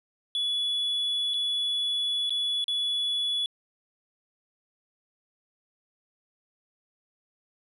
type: tone with dropouts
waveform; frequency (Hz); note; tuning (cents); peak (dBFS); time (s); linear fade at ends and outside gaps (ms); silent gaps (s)
triangle; 3412; G#7; +46; -23; 0.35-3.46; 1; 1.337-1.341 / 2.295-2.305 / 2.642-2.681
effects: tanh soft clip ceiling -19 dBFS + resampled to 32000 Hz